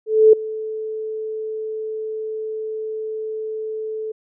sine tone with ADSR envelope, 436.3 Hz, A4, 15 cents flat, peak -5 dBFS, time 0.06-4.12 s, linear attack 270 ms, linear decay 5 ms, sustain -19 dB, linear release 8 ms, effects none

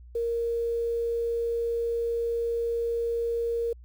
sine tone with quantisation, 466.2 Hz, A#4, in tune, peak -25 dBFS, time 0.15-3.73 s, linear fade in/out 5 ms, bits 9, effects added 60 Hz sine -45 dBFS peak until 3.84 s

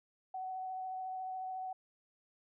sine tone with vibrato, 750 Hz, F#5, 23 cents sharp, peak -38 dBFS, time 0.34-1.73 s, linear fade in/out 5 ms, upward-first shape sine, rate 14 Hz, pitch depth 13 cents each way, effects none

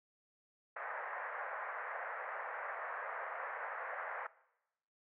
white band-pass noise, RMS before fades -43 dBFS, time 0.76-4.27 s, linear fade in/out 5 ms, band 510 to 1900 Hz, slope 48 dB/octave, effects noise-tail reverb RT60 0.9 s tail -20 dB re dry

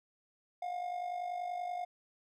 triangle tone with amplitude modulation, 714 Hz, F5, 38 cents sharp, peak -31 dBFS, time 0.62-1.85 s, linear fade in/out 5 ms, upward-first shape sine, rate 50.4 Hz, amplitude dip 60%, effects none

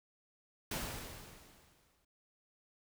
pink noise with exponential decay, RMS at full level -37 dBFS, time 0.71-2.05 s, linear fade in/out 5 ms, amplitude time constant 290 ms, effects none

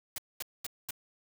white noise bursts, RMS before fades -37 dBFS, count 4, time 0.16-0.908 s, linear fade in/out 2 ms, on 22 ms, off 220 ms, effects none

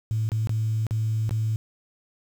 sine tone with dropouts, 110 Hz, A2, in tune, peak -21 dBFS, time 0.11-1.56 s, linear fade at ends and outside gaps 0 ms, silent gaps 0.29-0.318 / 0.472-0.494 / 0.867-0.909 / 1.293-1.309 s, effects tanh soft clip ceiling -17 dBFS + 8-bit

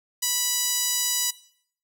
10% pulse tone with band-pass filter, 983 Hz, B5, 8 cents flat, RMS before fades -25 dBFS, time 0.22-1.31 s, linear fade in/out 10 ms, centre 9600 Hz, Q 3.5, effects noise-tail reverb RT60 0.6 s tail -18 dB re dry

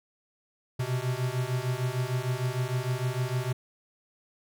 square beating tone pair, 123.3 / 129.9 Hz, B2 / C3, -2 / -12 cents, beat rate 6.6 Hz, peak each -31 / -31 dBFS, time 0.79-3.53 s, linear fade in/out 10 ms, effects none

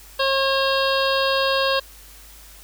harmonic tone with a mistuned harmonic, 540 Hz, C#5, 45 cents flat, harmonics 1 / 2 / 3 / 5 / 6 / 7 / 8 / 9, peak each -21 / -24 / -26 / -28 / -29 / -29 / -30 / -31 dBFS, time 0.19-1.8 s, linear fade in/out 10 ms, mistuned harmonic 5, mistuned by +20 cents, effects added 50 Hz sine -46 dBFS peak until 2.63 s + white hiss -46 dBFS RMS until 2.63 s

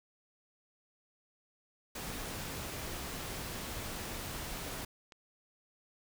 pink noise, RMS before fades -41 dBFS, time 1.95-4.85 s, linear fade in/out 5 ms
click, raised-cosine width 0.2 ms, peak -35 dBFS, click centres 5.122 s
effects none

